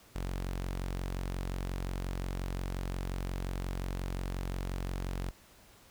sawtooth tone, 45.65 Hz, F#1, 23 cents flat, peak -30 dBFS, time 0.15-5.31 s, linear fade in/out 10 ms, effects pink hiss -59 dBFS RMS until 5.9 s

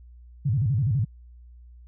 sine tone with vibrato, 121.6 Hz, B2, 26 cents flat, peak -20 dBFS, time 0.45-1.05 s, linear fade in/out 10 ms, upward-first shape square, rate 12 Hz, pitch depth 260 cents each way, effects added 60 Hz sine -45 dBFS peak until 1.87 s

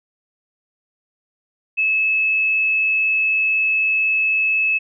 sine tone, 2598 Hz, E7, 26 cents flat, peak -15 dBFS, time 1.77-4.79 s, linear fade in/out 20 ms, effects none

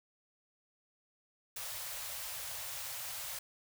white band-stop noise, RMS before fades -42 dBFS, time 1.56-3.39 s, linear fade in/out 5 ms, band 140 to 490 Hz, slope 96 dB/octave, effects none

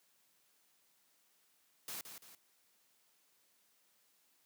white noise with echo, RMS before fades -44 dBFS, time 1.88-2.01 s, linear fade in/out 2 ms, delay 170 ms, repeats 2, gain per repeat -7 dB, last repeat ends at 2.35 s, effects white hiss -73 dBFS RMS until 4.45 s + high-pass 150 Hz 12 dB/octave

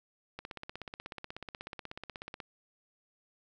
click train, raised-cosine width 0.3 ms, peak -25 dBFS, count 34, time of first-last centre 0.39-2.402 s, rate 16.4 Hz, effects none

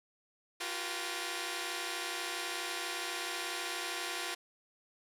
5% pulse tone cluster, 348.1 / 380.3 / 481 / 807 / 1837 Hz, F4 / F#4 / B4 / G#5 / A#6, -6 / +48 / -46 / -50 / -26 cents, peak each -28 / -31 / -32 / -33 / -33 dBFS, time 0.6-4.35 s, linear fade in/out 10 ms, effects low-pass 11000 Hz 12 dB/octave

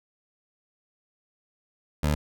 20% pulse tone, 74.7 Hz, D2, 30 cents sharp, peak -17 dBFS, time 2.03-2.15 s, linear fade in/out 5 ms, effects none

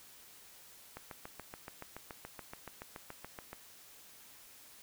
click train, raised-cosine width 0.5 ms, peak -29 dBFS, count 19, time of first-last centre 0.97-3.53 s, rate 7.03 Hz, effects white hiss -57 dBFS RMS until 4.82 s

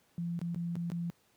sine tone with dropouts, 171 Hz, F3, 36 cents flat, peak -32 dBFS, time 0.18-1.1 s, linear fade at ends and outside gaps 0 ms, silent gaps 0.391-0.415 / 0.546-0.56 / 0.755-0.765 / 0.901-0.918 s, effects pink hiss -69 dBFS RMS until 1.36 s + high-pass 100 Hz 12 dB/octave

